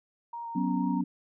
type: tone with vibrato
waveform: sine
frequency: 932.3 Hz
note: A#5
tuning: in tune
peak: -35 dBFS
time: 0.33-1.01 s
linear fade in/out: 5 ms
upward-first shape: square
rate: 4.1 Hz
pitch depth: 11 cents each way
type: chord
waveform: sine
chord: F# suspended fourth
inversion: none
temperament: just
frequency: 185 / 246.7 / 277.5 Hz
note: F#3 / B3 / C#4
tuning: 0 / -2 / +2 cents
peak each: -30 dBFS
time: 0.55-1.04 s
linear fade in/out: 10 ms
effects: none